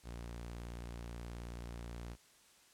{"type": "tone", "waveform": "sawtooth", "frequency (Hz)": 58.7, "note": "A#1", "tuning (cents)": 13, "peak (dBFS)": -40, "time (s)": [0.03, 2.17], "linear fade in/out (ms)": 50, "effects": ["white hiss -65 dBFS RMS until 2.73 s", "low-pass 10000 Hz 12 dB/octave"]}